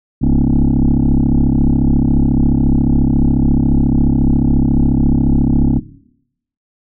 sine tone with frequency modulation, 138.7 Hz, C#3, 1 cent sharp, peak -7 dBFS, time 0.21-5.8 s, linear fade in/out 20 ms, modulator 34.2 Hz, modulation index 4.4, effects noise-tail reverb RT60 0.8 s tail -19 dB re dry + tanh soft clip ceiling -7 dBFS

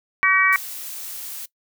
harmonic tone, 380.4 Hz, F#4, 48 cents sharp, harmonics 3 / 4 / 5 / 6, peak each -20 / -24 / -19 / -19 dBFS, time 0.23-0.56 s, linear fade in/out 0 ms
blue noise, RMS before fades -33 dBFS, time 0.52-1.46 s, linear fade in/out 10 ms
effects noise-tail reverb RT60 0.1 s tail -20 dB re dry

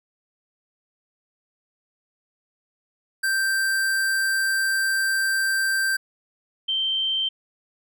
square / sine tone pair in turn, 1568 / 3126 Hz, G6 / G7, 0 / -6 cents, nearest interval octave, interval 1194 cents, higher second, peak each -21 dBFS, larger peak neither, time 3.23-5.97 / 6.68-7.29 s, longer first, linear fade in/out 10 ms, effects none

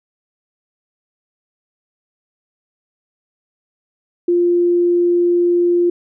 sine tone, 349.2 Hz, F4, in tune, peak -11 dBFS, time 4.28-5.9 s, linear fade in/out 5 ms, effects none

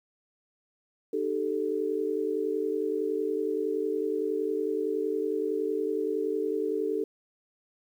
sine tone cluster, 304 / 388.8 / 439.6 Hz, D#4 / G4 / A4, -40 / -14 / -2 cents, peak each -33 / -31 / -29 dBFS, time 1.13-7.04 s, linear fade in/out 5 ms, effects 10-bit

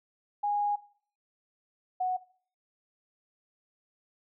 sine tone pair in turn, 823 / 737.8 Hz, G#5 / F#5, -16 / -5 cents, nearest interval major second, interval 189 cents, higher first, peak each -26 dBFS, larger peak neither, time 0.43-0.76 / 2-2.17 s, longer first, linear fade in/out 10 ms, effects noise-tail reverb RT60 0.5 s tail -19 dB re dry

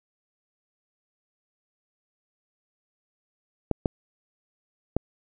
clicks, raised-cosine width 2 ms, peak -9 dBFS, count 3, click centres 3.713 / 3.858 / 4.966 s, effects none

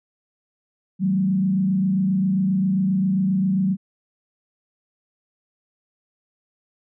sine tone with frequency modulation, 190 Hz, F#3, 46 cents sharp, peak -17 dBFS, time 0.99-3.77 s, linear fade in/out 50 ms, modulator 27.5 Hz, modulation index 0.64, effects none

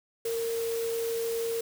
sine tone in noise, 459.7 Hz, A#4, 24 cents flat, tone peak -28 dBFS, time 0.25-1.61 s, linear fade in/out 5 ms, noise white, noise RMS -40 dBFS, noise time 0.25-1.61 s, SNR +9 dB, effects none

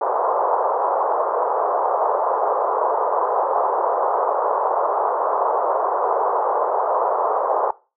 white band-pass noise, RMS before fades -20 dBFS, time 0.01-7.71 s, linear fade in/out 5 ms, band 430 to 1100 Hz, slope 48 dB/octave, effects noise-tail reverb RT60 0.3 s tail -19 dB re dry

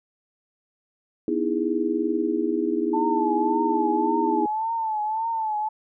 sine chord, E major seventh, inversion second, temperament just, 247.2 / 309 / 329.6 / 412 Hz, B3 / D#4 / E4 / G#4, +2 / -12 / 0 / -14 cents, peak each -29 / -27 / -25 / -27 dBFS, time 1.28-4.46 s, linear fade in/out 2 ms
sine tone with vibrato, 880 Hz, A5, in tune, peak -23 dBFS, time 2.93-5.69 s, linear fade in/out 10 ms, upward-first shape triangle, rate 1.8 Hz, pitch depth 84 cents each way
effects none

